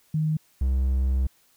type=tone pair in turn; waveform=sine / triangle; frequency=155.56 / 65.4 Hz; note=D#3 / C2; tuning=0 / 0 cents; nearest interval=octave + minor third; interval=1500 cents; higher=first; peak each=-21 / -18 dBFS; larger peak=second; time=0.14-0.37 / 0.61-1.27 s; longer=second; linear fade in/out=5 ms; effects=white hiss -62 dBFS RMS until 1.56 s